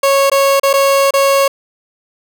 30% pulse tone with dropouts, 551 Hz, C#5, 11 cents flat, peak -6 dBFS, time 0.03-1.48 s, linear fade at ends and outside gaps 5 ms, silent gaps 0.299-0.316 / 0.598-0.632 / 0.731-0.737 / 1.108-1.137 s, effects none

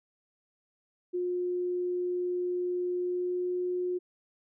sine tone with pitch glide, 357.8 to 359.9 Hz, F4 to F#4, +42 to -48 cents, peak -28 dBFS, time 1.13-3.99 s, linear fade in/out 20 ms, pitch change +10 cents, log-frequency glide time 2.99-3.47 s, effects none

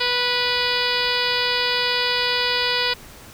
harmonic tone, 491.2 Hz, B4, 9 cents flat, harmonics 1 / 2 / 3 / 4 / 5 / 6 / 7 / 8 / 9 / 10, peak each -28 / -28 / -28 / -28 / -28 / -28 / -28 / -28 / -28 / -28 dBFS, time 0-2.94 s, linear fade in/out 10 ms, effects pink hiss -43 dBFS RMS until 3.33 s

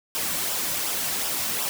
white noise with flanger, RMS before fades -27 dBFS, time 0.15-1.69 s, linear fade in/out 0 ms, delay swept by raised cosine 0.46 to 2.46 ms, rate 2.7 Hz, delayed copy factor -0.5, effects none

